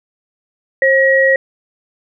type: tone pair together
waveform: sine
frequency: 534.3 / 1904 Hz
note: C5 / A#6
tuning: +36 / +36 cents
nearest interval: octave + minor seventh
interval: 2200 cents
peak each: -11 dBFS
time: 0.82-1.36 s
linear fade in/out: 2 ms
effects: none